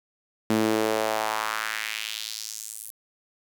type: tone with high-pass filter sweep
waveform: sawtooth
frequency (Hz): 109.3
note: A2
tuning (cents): -11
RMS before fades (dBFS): -28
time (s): 0.5-2.91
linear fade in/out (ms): 0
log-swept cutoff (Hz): 240 to 11000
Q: 2.1
effects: 8-bit